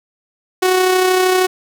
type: tone with amplitude modulation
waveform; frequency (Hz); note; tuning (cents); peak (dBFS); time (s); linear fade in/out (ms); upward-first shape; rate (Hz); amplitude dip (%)
sawtooth; 370; F#4; 0; -6; 0.62-1.47; 10; sine; 32.9; 35
effects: none